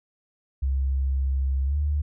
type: tone with pitch glide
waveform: sine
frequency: 67.1 to 73.6 Hz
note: C2 to D2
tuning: +44 to +4 cents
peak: -21 dBFS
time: 0.62-2.02 s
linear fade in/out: 10 ms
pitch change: +160 cents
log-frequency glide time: 1.65-1.77 s
effects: none